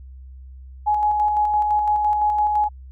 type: tone with tremolo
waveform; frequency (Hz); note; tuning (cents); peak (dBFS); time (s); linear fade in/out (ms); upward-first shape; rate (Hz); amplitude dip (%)
sine; 840; G#5; +19; -15; 0.86-2.69; 20; square; 5.9; 30
effects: added 65 Hz sine -37 dBFS peak until 2.91 s